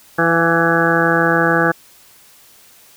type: harmonic tone with a mistuned harmonic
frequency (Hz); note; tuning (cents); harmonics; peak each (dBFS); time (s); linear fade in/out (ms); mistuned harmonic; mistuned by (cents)
166.5; E3; +18; 1 / 2 / 3 / 4 / 5 / 7 / 8 / 9 / 10; -21 / -19 / -19 / -23 / -22 / -22 / -24 / -19 / -19; 0.18-1.72; 10; 4; +30
effects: white hiss -47 dBFS RMS until 2.96 s